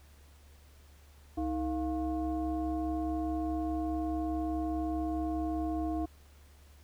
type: tone with frequency modulation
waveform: sine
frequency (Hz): 315.8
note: D#4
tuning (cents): +26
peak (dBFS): -30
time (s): 1.37-6.06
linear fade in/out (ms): 10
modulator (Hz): 383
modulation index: 0.92
effects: added 72 Hz sine -55 dBFS peak until 6.83 s + pink hiss -63 dBFS RMS until 6.83 s